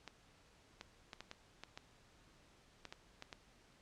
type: clicks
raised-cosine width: 0.2 ms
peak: -30 dBFS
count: 11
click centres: 0.077 / 0.811 / 1.132 / 1.206 / 1.314 / 1.636 / 1.775 / 2.853 / 2.925 / 3.224 / 3.328 s
effects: pink hiss -67 dBFS RMS until 3.81 s + low-pass 7000 Hz 12 dB/octave